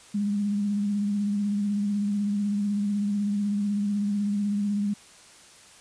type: tone with vibrato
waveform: sine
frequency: 204.2 Hz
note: G#3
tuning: 29 cents flat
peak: -23 dBFS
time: 0.14-4.94 s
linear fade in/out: 10 ms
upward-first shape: sine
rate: 16 Hz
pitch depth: 33 cents each way
effects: white hiss -51 dBFS RMS until 5.8 s + resampled to 22050 Hz